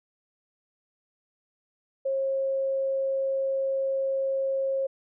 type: tone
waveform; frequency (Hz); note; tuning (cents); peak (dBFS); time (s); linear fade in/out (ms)
sine; 539; C#5; -49; -24; 2.05-4.87; 10
effects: none